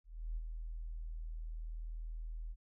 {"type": "tone with ADSR envelope", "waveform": "sine", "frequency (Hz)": 40.27, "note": "E1", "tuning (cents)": -40, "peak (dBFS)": -35, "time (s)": [0.04, 2.56], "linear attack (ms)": 330, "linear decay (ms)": 28, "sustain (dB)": -5, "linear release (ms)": 50, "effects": []}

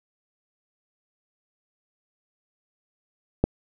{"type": "click", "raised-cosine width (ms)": 2, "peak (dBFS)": -5, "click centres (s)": 3.44, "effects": []}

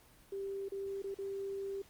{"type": "tone with dropouts", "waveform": "sine", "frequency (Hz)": 393, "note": "G4", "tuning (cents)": 4, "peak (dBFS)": -37, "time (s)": [0.32, 1.82], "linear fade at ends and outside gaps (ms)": 5, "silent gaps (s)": [[0.686, 0.719], [1.021, 1.04], [1.144, 1.186]], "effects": ["pink hiss -62 dBFS RMS until 1.89 s", "Opus 24 kbps"]}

